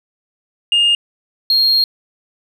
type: tone pair in turn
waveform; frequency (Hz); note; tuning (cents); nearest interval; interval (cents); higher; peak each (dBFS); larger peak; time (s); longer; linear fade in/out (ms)
sine; 2830 / 4240; F7 / C8; +22 / +22; perfect fifth; 700; second; -8; neither; 0.72-0.95 / 1.5-1.84; second; 2
effects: tanh soft clip ceiling -8 dBFS